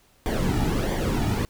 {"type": "noise with flanger", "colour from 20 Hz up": "brown", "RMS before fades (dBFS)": -24, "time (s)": [0.26, 1.45], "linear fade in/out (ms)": 0, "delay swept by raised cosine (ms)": [0.74, 1.94], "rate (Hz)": 1.5, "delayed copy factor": -0.7, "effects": ["pink hiss -60 dBFS RMS until 1.49 s"]}